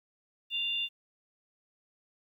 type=tone pair together; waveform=sine; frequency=2794 / 3543 Hz; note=F7 / A7; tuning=0 / +11 cents; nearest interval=major third; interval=411 cents; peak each=-31 / -34 dBFS; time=0.5-0.89 s; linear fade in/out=50 ms; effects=11-bit